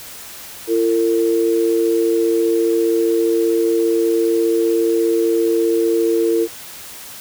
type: tone pair together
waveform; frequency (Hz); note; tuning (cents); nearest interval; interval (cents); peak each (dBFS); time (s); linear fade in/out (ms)
sine; 339.2 / 454.2; E4 / A#4; +50 / -45; perfect fourth; 505; -16; 0.67-6.48; 50
effects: white hiss -35 dBFS RMS until 7.2 s